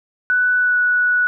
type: tone with pitch glide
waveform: sine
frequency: 1488 to 1472.6 Hz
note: F#6 to F#6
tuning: +9 to -9 cents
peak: -13 dBFS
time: 0.3-1.27 s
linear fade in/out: 0 ms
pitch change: -18 cents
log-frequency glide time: 0.57-0.77 s
effects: none